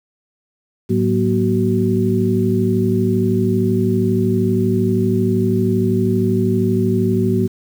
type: tone cluster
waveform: sine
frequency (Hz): 107.6 / 185.3 / 238 / 375.9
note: A2 / F#3 / A#3 / F#4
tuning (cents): -38 / +3 / +36 / +27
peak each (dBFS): -19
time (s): 0.89-7.48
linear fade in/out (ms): 20
effects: 7-bit